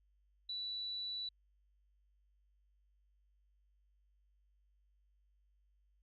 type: tone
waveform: sine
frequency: 3951 Hz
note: B7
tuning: in tune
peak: -39 dBFS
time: 0.49-1.29 s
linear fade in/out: 5 ms
effects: added 50 Hz sine -70 dBFS peak until 6.02 s